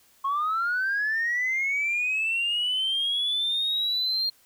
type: linear sweep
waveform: sine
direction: up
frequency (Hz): 1078 to 4229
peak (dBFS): -22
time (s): 0.24-4.3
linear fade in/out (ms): 10
effects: tanh soft clip ceiling -20 dBFS + white hiss -60 dBFS RMS until 4.45 s